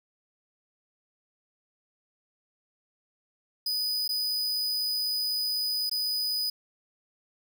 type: tone with dropouts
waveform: 45% pulse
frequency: 4978 Hz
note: D#8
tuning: in tune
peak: -26 dBFS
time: 3.66-6.5 s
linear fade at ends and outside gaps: 5 ms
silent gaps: 4.079-4.09 / 5.896-5.913 s
effects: none